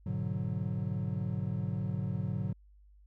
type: chord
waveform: triangle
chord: G# half-diminished seventh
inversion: none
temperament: equal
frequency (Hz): 103.83 / 123.47 / 146.83 / 185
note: G#2 / B2 / D3 / F#3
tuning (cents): 0 / 0 / 0 / 0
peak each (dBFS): -34 / -36 / -35 / -35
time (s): 0.06-2.53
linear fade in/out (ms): 5
effects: added 50 Hz sine -56 dBFS peak until 3.06 s